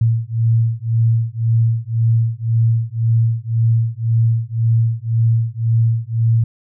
sine beating tone pair, 113.4 / 115.3 Hz, A#2 / A#2, -47 / -19 cents, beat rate 1.9 Hz, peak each -16 dBFS, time 0.01-6.44 s, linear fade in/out 5 ms, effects none

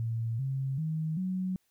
sine tone with pitch steps, 114.3 / 134.37 / 157.95 / 185.68 Hz, A#2 / C3 / D#3 / F#3, -34 / +46 / +26 / +6 cents, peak -29 dBFS, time 0-1.56 s, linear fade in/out 0 ms, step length 390 ms, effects white hiss -74 dBFS RMS until 1.7 s

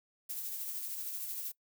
violet noise with tremolo, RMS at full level -38 dBFS, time 0.29-1.52 s, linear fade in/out 10 ms, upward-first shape triangle, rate 13 Hz, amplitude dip 40%, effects noise-tail reverb RT60 0.1 s tail -21 dB re dry

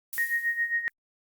violet noise with exponential decay, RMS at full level -33 dBFS, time 0.13-0.92 s, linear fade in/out 0 ms, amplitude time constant 170 ms
sine tone with tremolo, 1868 Hz, A#6, 3 cents sharp, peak -22 dBFS, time 0.18-0.88 s, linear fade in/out 0 ms, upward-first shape sine, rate 7.4 Hz, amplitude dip 75%
effects Opus 48 kbps

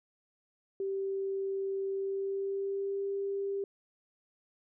sine tone with pitch glide, 389.4 to 396 Hz, G4 to G4, -12 to +18 cents, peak -31 dBFS, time 0.8-3.64 s, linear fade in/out 2 ms, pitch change +30 cents, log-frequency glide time 1.91-3.06 s, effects none

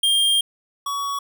square tone pair in turn, 3205 / 1124.7 Hz, G7 / C#6, +38 / +25 cents, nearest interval octave + tritone, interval 1813 cents, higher first, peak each -16 / -24 dBFS, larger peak first, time 0.03-0.41 / 0.86-1.19 s, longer first, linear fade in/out 5 ms, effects none

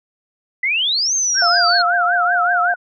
sine exponential two-way sweep, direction up then down, 1975.5 to 6430 to 4224 Hz, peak -15 dBFS, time 0.63-1.82 s, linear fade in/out 5 ms, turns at 1.14 s
sine tone with vibrato, 1439 Hz, F#6, 49 cents flat, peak -15 dBFS, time 1.34-2.76 s, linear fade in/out 50 ms, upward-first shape triangle, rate 5.3 Hz, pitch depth 210 cents each way
sine tone with pitch glide, 698.5 to 707.8 Hz, F5 to F5, 0 to +23 cents, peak -17 dBFS, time 1.42-2.74 s, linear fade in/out 2 ms, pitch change +23 cents, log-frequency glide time 1.69-2.3 s
effects none

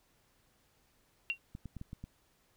sine tone with exponential decay, 2750 Hz, F7, 27 cents flat, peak -26 dBFS, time 1.3-1.38 s, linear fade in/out 0 ms, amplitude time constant 17 ms
clicks, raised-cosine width 5 ms, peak -31 dBFS, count 6, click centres 1.551 / 1.657 / 1.767 / 1.814 / 1.931 / 2.04 s
effects pink hiss -71 dBFS RMS until 2.56 s

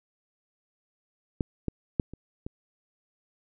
clicks, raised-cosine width 3 ms, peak -13 / -15 / -10 / -28 / -22 dBFS, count 5, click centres 1.408 / 1.683 / 1.998 / 2.136 / 2.465 s, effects none

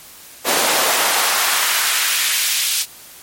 pink noise with high-pass filter sweep, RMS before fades -17 dBFS, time 0.44-2.86 s, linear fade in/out 50 ms, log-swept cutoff 420 to 3700 Hz, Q 1, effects white hiss -40 dBFS RMS until 3.22 s + MP3 64 kbps

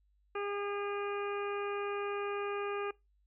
harmonic tone with a mistuned harmonic, 405.8 Hz, G#4, 40 cents flat, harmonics 1 / 2 / 3 / 4 / 5 / 6 / 7, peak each -36 / -44 / -41 / -47 / -53 / -46 / -52 dBFS, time 0.35-2.91 s, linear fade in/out 5 ms, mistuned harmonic 7, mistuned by -26 cents, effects noise-tail reverb RT60 0.2 s tail -22 dB re dry + added 50 Hz sine -68 dBFS peak until 3.26 s

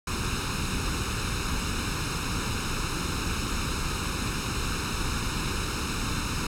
pink noise with comb filter, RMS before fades -29 dBFS, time 0.07-6.47 s, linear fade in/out 5 ms, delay 0.76 ms, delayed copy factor +0.75, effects low-pass 9000 Hz 12 dB/octave

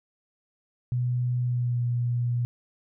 sine tone with pitch glide, 123.47 to 120.86 Hz, B2 to B2, 0 to -37 cents, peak -23 dBFS, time 0.92-2.45 s, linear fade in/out 0 ms, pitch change -37 cents, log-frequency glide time 1.43-1.82 s, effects none

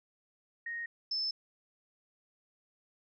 sine tone pair in turn, 1864.7 / 5261 Hz, A#6 / E8, 0 / -4 cents, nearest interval octave + tritone, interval 1796 cents, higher second, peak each -36 / -31 dBFS, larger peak second, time 0.66-0.86 / 1.11-1.31 s, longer neither, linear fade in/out 5 ms, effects none

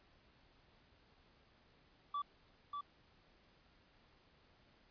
triangle tone with echo, 1155 Hz, D6, 29 cents flat, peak -35 dBFS, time 2.14-2.22 s, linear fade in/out 5 ms, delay 590 ms, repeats 1, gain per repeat -4 dB, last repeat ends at 2.81 s, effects pink hiss -69 dBFS RMS until 4.9 s + resampled to 11025 Hz

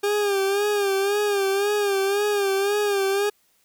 40% pulse tone with vibrato, 402.1 Hz, G4, 44 cents sharp, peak -19 dBFS, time 0.03-3.3 s, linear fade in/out 10 ms, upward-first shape sine, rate 1.9 Hz, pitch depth 63 cents each way, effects white hiss -64 dBFS RMS until 3.64 s

